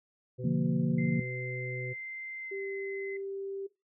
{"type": "harmonic tone", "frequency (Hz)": 126, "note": "B2", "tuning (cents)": 35, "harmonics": [1, 3, 4], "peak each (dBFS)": [-37, -42, -43], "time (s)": [0.38, 1.94], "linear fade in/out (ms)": 20}
{"type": "chord", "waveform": "sine", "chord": "Bb major", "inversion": "first", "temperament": "equal", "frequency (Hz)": [146.83, 174.61, 233.1], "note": ["D3", "F3", "Bb3"], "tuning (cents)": [0, 0, 0], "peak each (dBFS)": -30, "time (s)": [0.44, 1.2], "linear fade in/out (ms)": 5}
{"type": "tone with pitch glide", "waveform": "sine", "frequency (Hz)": [2082, 2047], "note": ["C7", "C7"], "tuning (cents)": [-9, -38], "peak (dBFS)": -39, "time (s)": [0.98, 3.17], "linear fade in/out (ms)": 5, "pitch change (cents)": -29, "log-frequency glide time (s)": [2.39, 2.63]}
{"type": "tone", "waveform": "sine", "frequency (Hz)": 392.2, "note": "G4", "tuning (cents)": 1, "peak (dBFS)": -35, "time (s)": [2.51, 3.67], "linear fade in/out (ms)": 10}
{"effects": ["noise-tail reverb RT60 0.2 s tail -17 dB re dry"]}